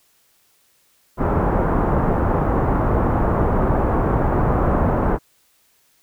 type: low-pass noise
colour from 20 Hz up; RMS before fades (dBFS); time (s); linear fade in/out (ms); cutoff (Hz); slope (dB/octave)
pink; -18; 1.17-5.19; 50; 1200; 24
effects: white hiss -60 dBFS RMS until 6.02 s